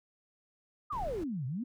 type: exponential two-way sweep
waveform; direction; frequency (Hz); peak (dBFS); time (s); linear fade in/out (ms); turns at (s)
sine; down then up; 1278 to 120.2 to 264.8; -33; 0.9-1.64; 10; 1.46
type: noise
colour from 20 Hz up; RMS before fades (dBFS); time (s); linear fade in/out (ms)
brown; -42; 0.92-1.24; 5
effects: none